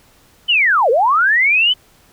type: linear two-way sweep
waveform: sine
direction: down then up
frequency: 3075 to 430.6 to 3075 Hz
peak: -10 dBFS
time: 0.48-1.74 s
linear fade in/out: 20 ms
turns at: 0.9 s
effects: pink hiss -51 dBFS RMS until 2.12 s